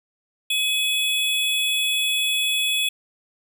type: tone pair together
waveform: square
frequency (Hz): 2544 / 3396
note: D#7 / G#7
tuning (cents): +38 / +38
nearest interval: perfect fourth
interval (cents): 500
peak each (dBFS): -25 / -22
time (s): 0.5-2.89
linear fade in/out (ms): 5
effects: none